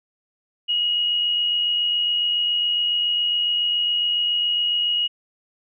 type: tone with amplitude modulation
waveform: sine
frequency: 2890 Hz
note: F#7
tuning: 41 cents flat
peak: -17 dBFS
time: 0.68-5.08 s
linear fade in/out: 20 ms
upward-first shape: sine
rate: 87.2 Hz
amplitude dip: 30%
effects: none